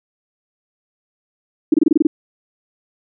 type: tone bursts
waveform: sine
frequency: 311.1 Hz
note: D#4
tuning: in tune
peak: -7 dBFS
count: 8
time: 1.72-2.07 s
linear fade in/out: 5 ms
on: 21 ms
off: 26 ms
effects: none